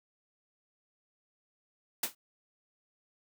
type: noise with exponential decay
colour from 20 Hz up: white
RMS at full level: -26 dBFS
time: 2.03-2.15 s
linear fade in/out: 5 ms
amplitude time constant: 24 ms
effects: high-pass 150 Hz 12 dB/octave